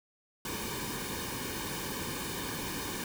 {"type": "noise with comb filter", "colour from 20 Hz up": "pink", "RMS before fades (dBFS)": -37, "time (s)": [0.45, 3.04], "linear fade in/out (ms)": 2, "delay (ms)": 1.5, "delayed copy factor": -0.75, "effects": []}